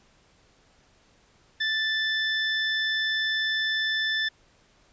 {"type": "tone", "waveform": "25% pulse", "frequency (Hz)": 1760, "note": "A6", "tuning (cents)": 0, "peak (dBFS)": -20, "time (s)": [1.6, 4.29], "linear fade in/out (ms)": 10, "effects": ["pink hiss -61 dBFS RMS until 4.92 s", "resampled to 16000 Hz"]}